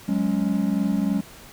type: chord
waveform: triangle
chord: F# suspended second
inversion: none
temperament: just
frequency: 185 / 208.1 / 277.5 Hz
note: F#3 / G#3 / C#4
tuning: 0 / +4 / +2 cents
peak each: -23 / -21 / -24 dBFS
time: 0.08-1.21 s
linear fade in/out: 10 ms
effects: pink hiss -45 dBFS RMS until 1.52 s